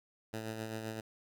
10% pulse tone with tremolo, 110.7 Hz, A2, 11 cents sharp, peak -29 dBFS, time 0.33-1.01 s, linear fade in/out 10 ms, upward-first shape sine, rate 7.7 Hz, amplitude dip 40%, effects none

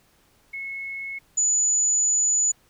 sine tone pair in turn, 2186 / 6940 Hz, C#7 / A8, -25 / -25 cents, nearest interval octave + minor sixth, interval 2000 cents, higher second, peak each -30 / -18 dBFS, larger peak second, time 0.53-1.19 / 1.37-2.52 s, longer second, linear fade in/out 10 ms, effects pink hiss -61 dBFS RMS until 2.69 s

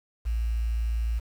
sine tone with quantisation, 56.8 Hz, A#1, 44 cents flat, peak -24 dBFS, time 0.25-1.2 s, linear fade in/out 20 ms, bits 8, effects none

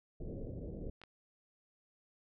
pink low-pass noise, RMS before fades -43 dBFS, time 0.2-0.9 s, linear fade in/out 5 ms, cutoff 560 Hz, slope 48 dB/octave
clicks, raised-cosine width 0.3 ms, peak -39 / -36 dBFS, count 2, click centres 1.016 / 1.037 s
effects none

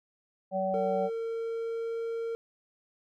harmonic tone, 190 Hz, F#3, 46 cents sharp, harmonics 1 / 3 / 4, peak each -35 / -29 / -32 dBFS, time 0.51-1.1 s, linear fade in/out 50 ms
triangle tone with pitch glide, 455.5 to 458.9 Hz, A#4 to A#4, -40 to -27 cents, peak -29 dBFS, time 0.74-2.35 s, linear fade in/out 0 ms, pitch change +13 cents, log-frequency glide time 1.07-2.03 s
effects none

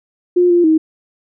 sine tone with pitch steps, 355.7 / 348 / 316.4 Hz, F4 / F4 / D#4, +32 / -6 / +29 cents, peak -8 dBFS, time 0.36-0.78 s, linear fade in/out 10 ms, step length 140 ms, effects none

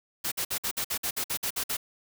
white noise bursts, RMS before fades -30 dBFS, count 12, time 0.24-1.77 s, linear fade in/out 10 ms, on 78 ms, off 54 ms, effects none

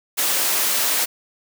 white high-pass noise, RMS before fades -20 dBFS, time 0.17-1.06 s, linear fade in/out 20 ms, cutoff 320 Hz, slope 12 dB/octave, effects none

